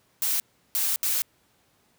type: noise bursts at uneven times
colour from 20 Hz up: blue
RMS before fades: -25 dBFS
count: 3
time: 0.22-0.4 / 0.75-0.96 / 1.03-1.22 s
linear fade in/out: 0 ms
effects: pink hiss -65 dBFS RMS until 1.98 s + high-pass 80 Hz 12 dB/octave